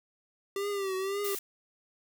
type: tone with vibrato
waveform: square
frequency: 392 Hz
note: G4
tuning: in tune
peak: -31 dBFS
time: 0.56-1.35 s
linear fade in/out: 2 ms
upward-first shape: triangle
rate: 1.9 Hz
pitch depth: 84 cents each way
type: noise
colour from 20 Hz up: blue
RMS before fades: -37 dBFS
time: 1.24-1.39 s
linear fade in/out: 5 ms
effects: none